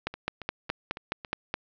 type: two click trains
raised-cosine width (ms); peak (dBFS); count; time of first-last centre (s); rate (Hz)
0.3; -12 / -22; 8 / 5; 0.07-1.541 / 0.14-1.248; 4.76 / 3.61
effects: low-pass 5000 Hz 12 dB/octave